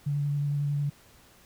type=tone with vibrato; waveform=sine; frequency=144.1 Hz; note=D3; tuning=33 cents flat; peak=-25 dBFS; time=0.06-0.9 s; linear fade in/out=10 ms; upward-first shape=sine; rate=11 Hz; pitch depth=14 cents each way; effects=pink hiss -57 dBFS RMS until 1.45 s